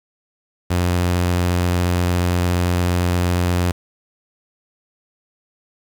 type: tone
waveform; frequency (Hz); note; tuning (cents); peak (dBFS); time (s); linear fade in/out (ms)
sawtooth; 88.6; F2; +25; -12; 0.7-3.72; 10
effects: 7-bit